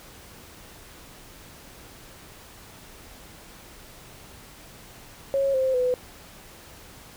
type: tone with pitch steps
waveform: sine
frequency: 548 / 523.9 / 500.8 Hz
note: C#5 / C5 / B4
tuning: -20 / +2 / +24 cents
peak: -20 dBFS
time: 5.34-5.94 s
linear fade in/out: 0 ms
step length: 200 ms
effects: pink hiss -47 dBFS RMS until 7.16 s